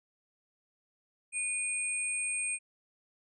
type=tone pair together; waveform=sine; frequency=2456 / 8513 Hz; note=D#7 / C9; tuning=-23 / +29 cents; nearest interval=octave + minor seventh; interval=2152 cents; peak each=-34 / -33 dBFS; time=1.32-2.59 s; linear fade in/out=50 ms; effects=none